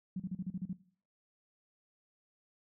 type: tone bursts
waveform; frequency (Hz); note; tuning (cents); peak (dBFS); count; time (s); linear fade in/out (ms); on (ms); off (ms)
sine; 185; F#3; 0; -34; 8; 0.16-0.731; 5; 39; 37
effects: noise-tail reverb RT60 0.5 s tail -19 dB re dry